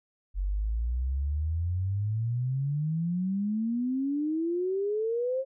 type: exponential sweep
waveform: sine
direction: up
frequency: 45.57 to 540 Hz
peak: -26 dBFS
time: 0.34-5.45 s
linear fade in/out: 50 ms
effects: none